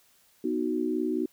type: chord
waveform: sine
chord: B major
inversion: none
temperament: equal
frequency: 246.9 / 311.1 / 370 Hz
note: B3 / D#4 / F#4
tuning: 0 / 0 / 0 cents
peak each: -31 / -29 / -30 dBFS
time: 0.44-1.26 s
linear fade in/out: 5 ms
effects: white hiss -63 dBFS RMS until 1.32 s